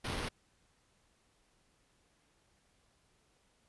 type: noise with sample-and-hold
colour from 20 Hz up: pink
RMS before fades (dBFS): -38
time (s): 0.04-0.29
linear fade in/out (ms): 10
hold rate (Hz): 7350
effects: pink hiss -72 dBFS RMS until 3.68 s + resampled to 24000 Hz